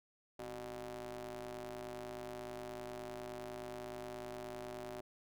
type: ring-modulated tone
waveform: sawtooth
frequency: 116.54 Hz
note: A#2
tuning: in tune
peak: -37 dBFS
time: 0.39-5.01 s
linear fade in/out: 5 ms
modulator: 491 Hz
effects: none